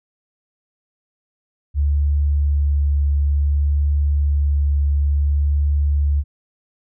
sine tone with vibrato, 72 Hz, D2, 34 cents flat, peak -14 dBFS, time 1.74-6.24 s, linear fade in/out 50 ms, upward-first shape triangle, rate 0.57 Hz, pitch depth 13 cents each way, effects none

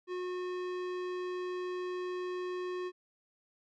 sine tone with tanh clipping, 362.7 Hz, F#4, 34 cents flat, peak -37 dBFS, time 0.07-2.92 s, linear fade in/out 50 ms, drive 18 dB, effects none

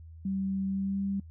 sine tone with pitch glide, 193.1 to 196.82 Hz, G3 to G3, -26 to +7 cents, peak -28 dBFS, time 0.25-1.2 s, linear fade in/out 5 ms, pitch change +33 cents, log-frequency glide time 0.65-1.06 s, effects noise-tail reverb RT60 0.1 s tail -26 dB re dry + added 81 Hz sine -45 dBFS peak until 1.3 s

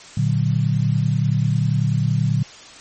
sine chord, Bb augmented, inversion none, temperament equal, 116.54 / 146.83 / 185 Hz, Bb2 / D3 / F#3, 0 / 0 / 0 cents, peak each -19 / -19 / -24 dBFS, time 0.17-2.43 s, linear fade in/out 5 ms, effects white hiss -41 dBFS RMS until 2.8 s + MP3 32 kbps

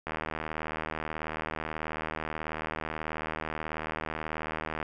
click train, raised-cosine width 0.5 ms, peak -18 dBFS, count 374, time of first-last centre 0.07-4.828 s, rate 78.4 Hz, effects none

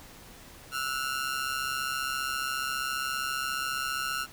sawtooth ring-modulated tone, 1389 Hz, F6, 10 cents flat, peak -23 dBFS, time 0.71-4.27 s, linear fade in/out 50 ms, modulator 67.4 Hz, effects pink hiss -50 dBFS RMS until 4.32 s

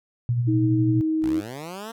sine tone with tremolo, 120.2 Hz, B2, 46 cents flat, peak -18 dBFS, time 0.29-1.01 s, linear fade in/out 0 ms, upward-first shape sine, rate 12 Hz, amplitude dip 40%
sine tone, 316 Hz, D#4, 27 cents sharp, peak -20 dBFS, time 0.47-1.41 s, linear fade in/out 20 ms
10% pulse linear sweep, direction up, 48.25 to 233.1 Hz, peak -25 dBFS, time 1.22-1.92 s, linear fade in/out 10 ms
effects none

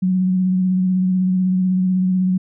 sine tone with vibrato, 185 Hz, F#3, in tune, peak -14 dBFS, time 0.02-2.38 s, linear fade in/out 10 ms, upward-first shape sine, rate 16 Hz, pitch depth 24 cents each way, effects none

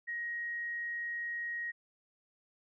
sine tone, 1885 Hz, A#6, 19 cents sharp, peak -35 dBFS, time 0.07-1.72 s, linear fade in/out 20 ms, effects none

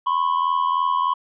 triangle tone pair together, 1000 / 1083.2 Hz, B5 / C#6, +21 / -40 cents, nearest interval minor second, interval 139 cents, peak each -19 dBFS, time 0.06-1.14 s, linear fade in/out 10 ms, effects resampled to 8000 Hz

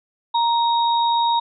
sine tone pair together, 934 / 3759 Hz, A#5 / A#7, +3 / +14 cents, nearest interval 2 octaves, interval 2411 cents, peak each -16 / -25 dBFS, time 0.34-1.4 s, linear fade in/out 10 ms, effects none

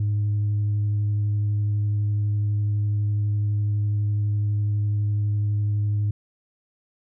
sine tone with vibrato, 103.83 Hz, G#2, in tune, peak -18 dBFS, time 0-6.11 s, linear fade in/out 5 ms, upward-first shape triangle, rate 12 Hz, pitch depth 11 cents each way, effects tanh soft clip ceiling -18 dBFS

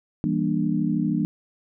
sine chord, E half-diminished seventh, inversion none, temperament just, 164.81 / 197.78 / 237.3 / 296.7 Hz, E3 / G3 / Bb3 / D4, 0 / +16 / +31 / +18 cents, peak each -26 dBFS, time 0.24-1.25 s, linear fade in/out 0 ms, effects none

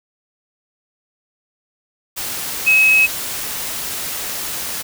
sine tone in noise, 2563 Hz, E7, 49 cents flat, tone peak -9 dBFS, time 2.66-3.07 s, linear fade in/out 20 ms, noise white, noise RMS -25 dBFS, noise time 2.16-4.83 s, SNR +13 dB, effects none

